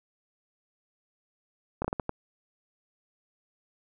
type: slowing click train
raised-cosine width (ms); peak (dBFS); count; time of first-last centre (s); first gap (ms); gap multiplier
1; -15; 6; 1.82-2.094; 25; 1.4
effects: none